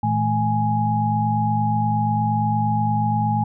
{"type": "tone cluster", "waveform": "sine", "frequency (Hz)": [114.3, 162.8, 215.2, 832], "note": ["A#2", "E3", "A3", "G#5"], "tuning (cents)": [-34, -21, -38, 3], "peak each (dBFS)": [-22, -28, -24, -21], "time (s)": [0.03, 3.44], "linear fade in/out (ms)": 5, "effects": []}